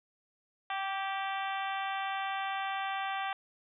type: harmonic tone with a mistuned harmonic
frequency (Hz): 388.6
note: G4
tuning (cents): -15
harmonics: 2 / 3 / 4 / 5 / 6 / 7 / 8 / 9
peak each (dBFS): -35 / -39 / -41 / -43 / -45 / -46 / -47 / -48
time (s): 0.7-3.33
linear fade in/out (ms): 2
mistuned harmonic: 4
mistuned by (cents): +24
effects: none